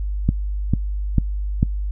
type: click train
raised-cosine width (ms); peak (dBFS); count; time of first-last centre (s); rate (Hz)
5; -3; 4; 0.29-1.629; 2.24
effects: noise-tail reverb RT60 0.1 s tail -24 dB re dry + added 50 Hz sine -21 dBFS peak until 1.91 s